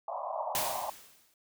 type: band-pass noise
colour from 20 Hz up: pink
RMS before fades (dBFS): -36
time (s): 0.08-0.9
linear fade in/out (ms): 2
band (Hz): 580 to 1100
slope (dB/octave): 96
type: noise with exponential decay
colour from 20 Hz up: white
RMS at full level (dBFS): -30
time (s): 0.55-1.34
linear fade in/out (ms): 1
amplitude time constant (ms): 170
effects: none